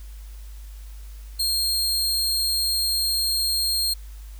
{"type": "tone", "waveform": "sawtooth", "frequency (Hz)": 4223, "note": "C8", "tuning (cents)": 15, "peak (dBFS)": -18, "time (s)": [1.39, 3.94], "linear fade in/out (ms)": 10, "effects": ["added 51 Hz sine -36 dBFS peak until 4.39 s", "white hiss -53 dBFS RMS until 4.39 s"]}